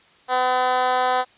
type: tone with high-pass filter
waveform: 10% pulse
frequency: 253.3 Hz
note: B3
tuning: 44 cents sharp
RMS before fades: -20 dBFS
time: 0.28-1.25 s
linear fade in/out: 50 ms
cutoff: 660 Hz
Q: 2.4
effects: white hiss -54 dBFS RMS until 1.37 s + resampled to 8000 Hz